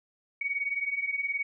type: beating tone pair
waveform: sine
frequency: 2229 / 2248 Hz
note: C#7 / C#7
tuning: +9 / +24 cents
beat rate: 19 Hz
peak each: -33 / -30 dBFS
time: 0.41-1.43 s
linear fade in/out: 5 ms
effects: none